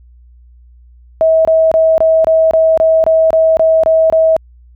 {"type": "tone bursts", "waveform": "sine", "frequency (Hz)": 644, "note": "E5", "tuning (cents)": -41, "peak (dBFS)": -6, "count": 12, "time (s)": [1.21, 4.365], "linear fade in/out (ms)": 0, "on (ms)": 240, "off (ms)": 25, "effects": ["added 60 Hz sine -39 dBFS peak until 4.75 s"]}